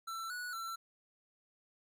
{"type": "tone with pitch steps", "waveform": "square", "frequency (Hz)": [1338, 1469, 1346], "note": ["E6", "F#6", "E6"], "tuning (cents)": [25, -13, 36], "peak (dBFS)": -40, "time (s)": [0.07, 0.76], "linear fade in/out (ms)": 10, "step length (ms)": 230, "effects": []}